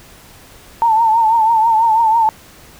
sine tone with vibrato, 899 Hz, A5, 37 cents sharp, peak -9 dBFS, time 0.82-2.29 s, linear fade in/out 0 ms, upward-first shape triangle, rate 6.1 Hz, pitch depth 82 cents each way, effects pink hiss -42 dBFS RMS until 2.79 s

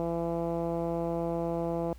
10% pulse tone with low-pass filter, 168.2 Hz, E3, 35 cents sharp, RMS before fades -31 dBFS, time 0-1.93 s, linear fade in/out 0 ms, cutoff 630 Hz, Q 1.3, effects added 60 Hz sine -46 dBFS peak until 1.98 s + pink hiss -61 dBFS RMS until 1.98 s

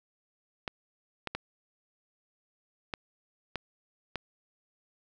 clicks, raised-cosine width 0.3 ms, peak -17 dBFS, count 6, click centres 0.678 / 1.273 / 1.35 / 2.938 / 3.557 / 4.157 s, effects none

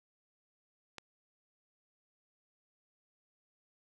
click, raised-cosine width 0.2 ms, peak -26 dBFS, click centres 0.983 s, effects none

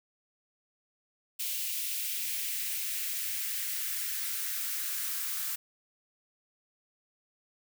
blue noise with high-pass filter sweep, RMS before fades -34 dBFS, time 1.39-5.56 s, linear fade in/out 10 ms, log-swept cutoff 2700 to 1300 Hz, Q 2, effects none

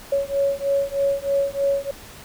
sine beating tone pair, 555 / 558.2 Hz, C#5 / C#5, +2 / +12 cents, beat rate 3.2 Hz, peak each -22 dBFS, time 0.12-1.91 s, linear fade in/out 5 ms, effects pink hiss -42 dBFS RMS until 2.24 s

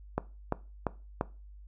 click train, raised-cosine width 1 ms, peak -14 dBFS, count 4, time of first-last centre 0.18-1.211 s, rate 2.91 Hz, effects noise-tail reverb RT60 0.3 s tail -18 dB re dry + added 50 Hz sine -47 dBFS peak until 1.67 s

